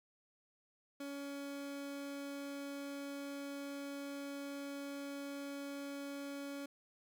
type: tone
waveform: 30% pulse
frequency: 281.1 Hz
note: C#4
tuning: 24 cents sharp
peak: -40 dBFS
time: 1-6.66 s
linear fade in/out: 5 ms
effects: none